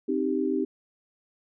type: chord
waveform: sine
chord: C minor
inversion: none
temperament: equal with one note detuned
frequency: 263.4 / 311.1 / 392 Hz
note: C4 / Eb4 / G4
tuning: +12 / 0 / 0 cents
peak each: -28 dBFS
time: 0.08-0.65 s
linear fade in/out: 10 ms
effects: none